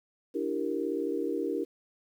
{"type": "chord", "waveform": "sine", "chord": "E half-diminished seventh", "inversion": "third", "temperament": "equal with one note detuned", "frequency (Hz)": [293.7, 333.3, 392, 466.2], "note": ["D4", "E4", "G4", "Bb4"], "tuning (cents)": [0, 19, 0, 0], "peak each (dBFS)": -34, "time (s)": [0.34, 1.65], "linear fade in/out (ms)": 20, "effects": ["10-bit"]}